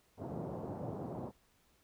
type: band-pass noise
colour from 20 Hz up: pink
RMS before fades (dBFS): -42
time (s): 0.17-1.32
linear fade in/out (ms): 50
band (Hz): 100 to 800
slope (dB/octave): 24
effects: pink hiss -71 dBFS RMS until 1.83 s